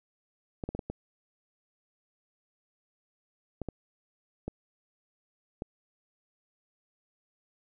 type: clicks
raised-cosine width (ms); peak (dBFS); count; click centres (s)
2; -21; 9; 0.638 / 0.69 / 0.75 / 0.792 / 0.9 / 3.617 / 3.687 / 4.48 / 5.621
effects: none